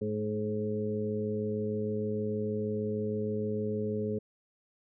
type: harmonic tone with a mistuned harmonic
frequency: 106.4 Hz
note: G#2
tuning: 42 cents sharp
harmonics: 1 / 2 / 3 / 4 / 5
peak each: -37 / -34 / -44 / -33 / -41 dBFS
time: 0.01-4.19 s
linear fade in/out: 10 ms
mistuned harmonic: 3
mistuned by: -39 cents
effects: none